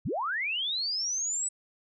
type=linear sweep; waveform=sine; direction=up; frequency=65.41 to 8000 Hz; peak=-28 dBFS; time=0.05-1.49 s; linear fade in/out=10 ms; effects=none